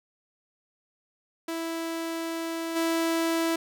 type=tone with level steps; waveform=sawtooth; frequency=329.6 Hz; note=E4; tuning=in tune; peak=-26 / -20 dBFS; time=1.48-3.56 s; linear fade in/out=5 ms; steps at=2.75 s; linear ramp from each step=20 ms; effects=none